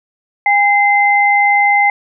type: tone pair together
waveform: sine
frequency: 812 / 2070 Hz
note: G#5 / C7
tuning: -39 / -19 cents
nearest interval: octave + major third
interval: 1620 cents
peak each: -11 dBFS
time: 0.46-1.9 s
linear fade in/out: 2 ms
effects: none